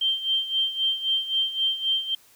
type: tone with tremolo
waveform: sine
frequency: 3144 Hz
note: G7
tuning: 4 cents sharp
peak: -19 dBFS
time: 0.01-2.15 s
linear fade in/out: 5 ms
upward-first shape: sine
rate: 3.8 Hz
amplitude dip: 75%
effects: white hiss -56 dBFS RMS until 2.35 s